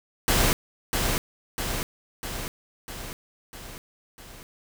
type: noise with echo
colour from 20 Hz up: pink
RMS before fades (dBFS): -21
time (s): 0.28-0.53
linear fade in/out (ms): 0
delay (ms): 650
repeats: 6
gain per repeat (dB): -4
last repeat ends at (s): 4.43
effects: none

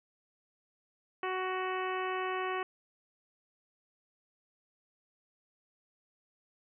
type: harmonic tone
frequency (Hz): 372.4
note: F#4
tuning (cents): +11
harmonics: 1 / 2 / 3 / 4 / 5 / 6 / 7 / 8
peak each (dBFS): -36 / -39 / -37 / -44 / -42 / -47 / -45 / -49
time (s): 1.23-2.63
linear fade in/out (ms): 2
effects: none

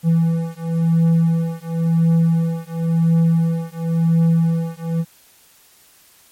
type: beating tone pair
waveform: triangle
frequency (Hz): 165 / 165.95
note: E3 / E3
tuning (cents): +2 / +12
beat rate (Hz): 0.95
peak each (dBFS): -15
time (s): 0.03-5.05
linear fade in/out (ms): 50
effects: white hiss -51 dBFS RMS until 6.31 s + MP3 64 kbps

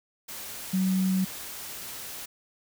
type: tone in noise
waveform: sine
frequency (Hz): 188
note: F#3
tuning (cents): +28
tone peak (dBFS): -22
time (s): 0.73-1.25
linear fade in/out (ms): 10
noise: white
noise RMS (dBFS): -39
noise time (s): 0.28-2.26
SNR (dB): +14
effects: none

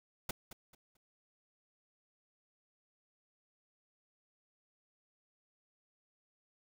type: noise with echo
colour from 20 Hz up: pink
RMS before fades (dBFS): -36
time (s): 0.29-0.31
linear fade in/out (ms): 5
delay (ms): 220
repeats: 3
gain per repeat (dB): -12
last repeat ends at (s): 0.97
effects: none

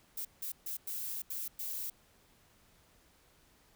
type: noise bursts at uneven times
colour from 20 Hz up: violet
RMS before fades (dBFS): -39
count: 6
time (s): 0.17-0.25 / 0.42-0.52 / 0.66-0.77 / 0.87-1.22 / 1.3-1.48 / 1.59-1.9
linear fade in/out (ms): 5
effects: pink hiss -66 dBFS RMS until 3.75 s

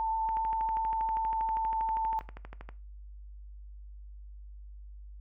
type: tone with vibrato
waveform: sine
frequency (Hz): 890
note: A5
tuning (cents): +20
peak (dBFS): -28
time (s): 0-2.19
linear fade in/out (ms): 0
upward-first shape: triangle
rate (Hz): 7.7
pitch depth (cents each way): 12
type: click train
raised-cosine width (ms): 0.5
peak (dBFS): -29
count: 31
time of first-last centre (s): 0.29-2.69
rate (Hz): 12.5
effects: noise-tail reverb RT60 0.3 s tail -17 dB re dry + added 50 Hz sine -44 dBFS peak until 5.2 s

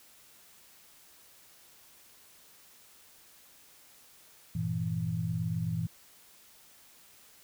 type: chord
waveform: sine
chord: E diminished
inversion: first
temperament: equal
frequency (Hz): 98 / 116.54 / 164.81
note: G2 / Bb2 / E3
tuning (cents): 0 / 0 / 0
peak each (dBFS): -37 / -34 / -32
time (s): 4.55-5.87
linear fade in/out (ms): 5
effects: white hiss -58 dBFS RMS until 7.43 s

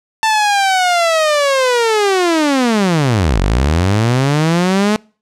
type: linear two-way sweep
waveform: sawtooth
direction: down then up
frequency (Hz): 891 to 43.16 to 215.8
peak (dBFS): -7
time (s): 0.23-4.96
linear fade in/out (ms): 0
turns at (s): 3.4
effects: noise-tail reverb RT60 0.4 s tail -26 dB re dry + low-pass 8000 Hz 12 dB/octave

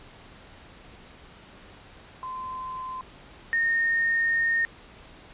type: tone pair in turn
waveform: sine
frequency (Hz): 1032 / 1838.8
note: C6 / A#6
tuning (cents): -24 / -24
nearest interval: minor seventh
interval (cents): 1000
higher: second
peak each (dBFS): -32 / -21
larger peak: second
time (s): 2.23-3.01 / 3.53-4.65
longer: second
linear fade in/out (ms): 0
effects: pink hiss -49 dBFS RMS until 5.33 s + resampled to 8000 Hz

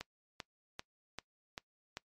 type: click train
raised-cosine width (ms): 0.2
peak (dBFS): -23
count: 6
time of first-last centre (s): 0.01-1.971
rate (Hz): 2.55
effects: noise-tail reverb RT60 0.1 s tail -22 dB re dry + MP3 64 kbps

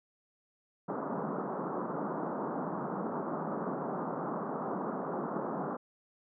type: band-pass noise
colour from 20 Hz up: pink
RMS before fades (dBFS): -36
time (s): 0.88-5.77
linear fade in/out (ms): 10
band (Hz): 160 to 1300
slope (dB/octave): 48
effects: none

